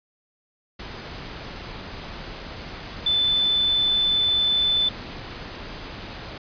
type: tone in noise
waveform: sine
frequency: 3515 Hz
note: A7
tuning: 2 cents flat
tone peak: -18 dBFS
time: 3.06-4.89 s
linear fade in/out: 5 ms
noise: pink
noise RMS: -36 dBFS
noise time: 0.79-6.38 s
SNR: +15 dB
effects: resampled to 11025 Hz